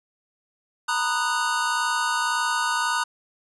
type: chord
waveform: square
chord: B major seventh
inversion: third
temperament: just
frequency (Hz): 926 / 987.8 / 1234.7 / 1481.6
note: A#5 / B5 / D#6 / F#6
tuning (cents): -12 / 0 / -14 / +2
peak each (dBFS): -29 / -30 / -28 / -27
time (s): 0.88-3.04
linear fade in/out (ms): 10
effects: resampled to 24000 Hz